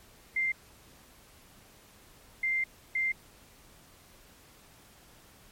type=tone bursts at uneven times; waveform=sine; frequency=2093 Hz; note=C7; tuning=in tune; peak=-26 dBFS; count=3; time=0.36-0.52 / 2.43-2.64 / 2.95-3.12 s; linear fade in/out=5 ms; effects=pink hiss -57 dBFS RMS until 5.51 s + MP3 64 kbps